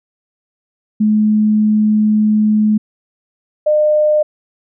sine tone pair in turn, 213.4 / 605.7 Hz, G#3 / D#5, +47 / -47 cents, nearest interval octave + tritone, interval 1806 cents, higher second, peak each -9 dBFS, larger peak neither, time 1-2.78 / 3.66-4.23 s, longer first, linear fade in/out 10 ms, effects none

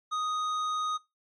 sine tone with hard clipping, 1246 Hz, D#6, 2 cents sharp, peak -30 dBFS, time 0.11-0.98 s, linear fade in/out 20 ms, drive 9 dB, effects noise-tail reverb RT60 0.2 s tail -19 dB re dry + MP3 48 kbps

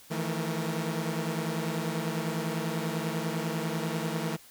sawtooth tone cluster, 159.4 / 169.5 / 220.7 / 469.1 Hz, D#3 / E3 / A3 / A#4, +42 / +49 / +5 / +11 cents, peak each -29 / -31 / -32 / -36 dBFS, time 0.1-4.37 s, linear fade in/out 20 ms, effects white hiss -54 dBFS RMS until 4.5 s

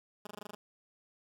10% pulse tone bursts, 207.7 Hz, G#3, in tune, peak -34 dBFS, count 8, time 0.25-0.55 s, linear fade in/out 5 ms, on 20 ms, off 20 ms, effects none

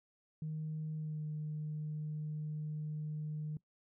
sine tone with pitch glide, 155.56 to 152.45 Hz, D#3 to D#3, 0 to -35 cents, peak -36 dBFS, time 0.42-3.57 s, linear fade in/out 2 ms, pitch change -35 cents, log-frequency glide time 0.96-1.24 s, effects noise-tail reverb RT60 0.1 s tail -21 dB re dry + tanh soft clip ceiling -33 dBFS

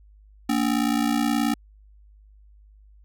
square ring-modulated tone, 259.1 Hz, C4, 17 cents flat, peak -18 dBFS, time 0.49-1.54 s, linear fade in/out 5 ms, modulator 29.4 Hz, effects added 51 Hz sine -49 dBFS peak until 3.04 s

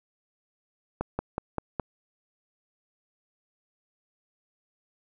slowing click train, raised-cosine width 1 ms, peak -14 dBFS, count 5, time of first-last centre 1.01-1.797 s, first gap 180 ms, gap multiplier 1.06, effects none

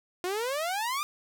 sawtooth exponential sweep, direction up, 349.2 to 1230 Hz, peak -25 dBFS, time 0.24-1.03 s, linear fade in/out 0 ms, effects none

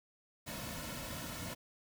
pink noise with comb filter, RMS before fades -43 dBFS, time 0.46-1.55 s, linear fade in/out 20 ms, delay 2.5 ms, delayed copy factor -0.65, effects none

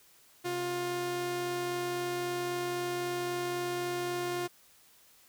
sawtooth tone pair together, 132.53 / 353.8 Hz, C3 / F4, +23 / +23 cents, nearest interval octave + perfect fourth, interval 1700 cents, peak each -40 / -28 dBFS, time 0.44-4.48 s, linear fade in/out 20 ms, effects white hiss -61 dBFS RMS until 5.28 s

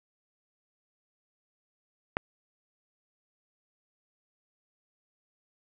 click, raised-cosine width 0.5 ms, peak -11 dBFS, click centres 2.169 s, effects none

